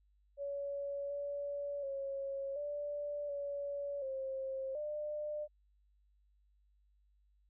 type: tone with pitch steps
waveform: sine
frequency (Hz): 564 / 571 / 549 / 583 / 568 / 533 / 599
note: C#5 / D5 / C#5 / D5 / C#5 / C5 / D5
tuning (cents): +30 / -49 / -17 / -13 / +42 / +32 / +34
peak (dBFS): -37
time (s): 0.37-5.48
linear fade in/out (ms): 50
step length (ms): 730
effects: added 50 Hz sine -68 dBFS peak until 7.49 s